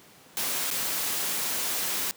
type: noise with dropouts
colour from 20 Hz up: white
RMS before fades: -29 dBFS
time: 0.37-2.11 s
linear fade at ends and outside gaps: 0 ms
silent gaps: 0.704-0.712 s
effects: pink hiss -53 dBFS RMS until 2.16 s + high-pass 150 Hz 12 dB/octave